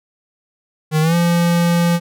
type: tone with pitch glide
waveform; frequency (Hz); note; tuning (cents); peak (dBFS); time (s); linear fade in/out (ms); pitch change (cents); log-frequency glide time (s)
square; 155.56 to 171.61; D#3 to F3; 0 to -30; -13; 0.91-2; 50; +170; 1.01-1.15
effects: none